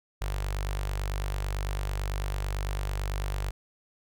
sawtooth tone with notch filter, 49 Hz, G1, in tune, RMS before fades -31 dBFS, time 0.21-3.51 s, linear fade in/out 10 ms, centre 240 Hz, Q 0.52, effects none

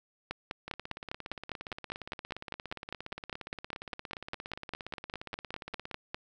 two click trains, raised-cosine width 0.3 ms, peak -24 / -19 dBFS, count 91 / 30, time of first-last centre 0.68-5.913 / 0.31-6.145 s, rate 17.2 / 4.97 Hz, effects none

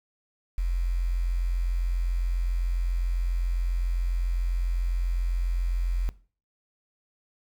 sine tone with quantisation, 43.71 Hz, F1, 2 cents sharp, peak -23 dBFS, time 0.58-6.09 s, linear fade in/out 0 ms, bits 8, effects noise-tail reverb RT60 0.4 s tail -19 dB re dry

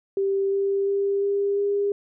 sine tone with pitch steps, 392 / 395 / 397.9 / 400.9 / 404 Hz, G4 / G4 / G4 / G4 / G#4, 0 / +13 / +26 / +39 / -48 cents, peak -20 dBFS, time 0.17-1.92 s, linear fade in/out 2 ms, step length 350 ms, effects none

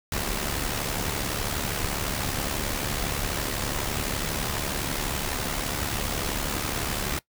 pink noise with amplitude modulation, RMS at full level -26 dBFS, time 0.12-7.19 s, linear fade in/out 2 ms, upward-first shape sine, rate 72 Hz, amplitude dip 60%, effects noise-tail reverb RT60 0.1 s tail -20 dB re dry

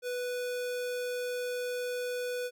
square tone, 493.9 Hz, B4, in tune, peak -33 dBFS, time 0.02-2.51 s, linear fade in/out 50 ms, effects none

